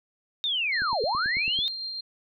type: linear two-way sweep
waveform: sine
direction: down then up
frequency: 3746 to 402.3 to 3746 Hz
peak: -24 dBFS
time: 0.44-1.68 s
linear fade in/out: 0 ms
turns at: 1.02 s
type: tone with tremolo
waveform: sine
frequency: 4186 Hz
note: C8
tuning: in tune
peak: -30 dBFS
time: 0.72-2.01 s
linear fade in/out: 10 ms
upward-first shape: triangle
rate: 6.4 Hz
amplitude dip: 30%
type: click train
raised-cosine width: 3 ms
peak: -28 dBFS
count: 8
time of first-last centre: 0.82-1.589 s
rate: 9.1 Hz
effects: none